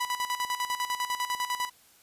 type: tone with tremolo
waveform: sawtooth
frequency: 987.8 Hz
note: B5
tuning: in tune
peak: -23 dBFS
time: 0-1.7 s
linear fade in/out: 10 ms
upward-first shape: square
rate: 10 Hz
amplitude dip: 70%
effects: white hiss -59 dBFS RMS until 2.02 s + resampled to 32000 Hz